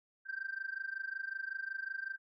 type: tone with amplitude modulation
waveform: sine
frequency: 1568 Hz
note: G6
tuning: in tune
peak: -33 dBFS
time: 0.25-2.18 s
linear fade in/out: 50 ms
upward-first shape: sine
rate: 25.4 Hz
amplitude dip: 90%
effects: tanh soft clip ceiling -31 dBFS